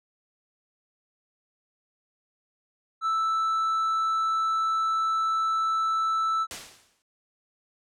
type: tone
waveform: triangle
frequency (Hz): 1318.5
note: E6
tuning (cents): 0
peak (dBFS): -21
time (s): 3.01-6.47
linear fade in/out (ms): 50
type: noise with exponential decay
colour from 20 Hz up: white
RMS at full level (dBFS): -32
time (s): 6.51-7.02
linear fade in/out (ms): 0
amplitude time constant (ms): 110
effects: low-pass 8000 Hz 12 dB/octave